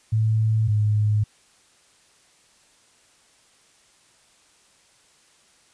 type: tone pair in turn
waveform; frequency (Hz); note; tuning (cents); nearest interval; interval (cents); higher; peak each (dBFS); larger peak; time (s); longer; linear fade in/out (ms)
sine; 110 / 105.73; A2 / G#2; 0 / +31; minor second; 69; first; -17; neither; 0.12-0.68 / 0.68-1.24; neither; 10
effects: white hiss -58 dBFS RMS until 5.73 s + resampled to 22050 Hz